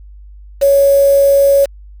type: tone with quantisation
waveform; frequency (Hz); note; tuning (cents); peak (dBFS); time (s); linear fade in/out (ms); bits
sine; 557; C#5; +8; -6; 0.61-1.66; 20; 4
effects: added 50 Hz sine -33 dBFS peak until 2 s